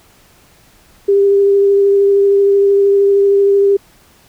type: tone with vibrato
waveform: sine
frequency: 398.4 Hz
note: G4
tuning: 28 cents sharp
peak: -7 dBFS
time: 1.08-3.77 s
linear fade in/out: 10 ms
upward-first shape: triangle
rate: 13 Hz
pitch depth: 14 cents each way
effects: pink hiss -48 dBFS RMS until 4.28 s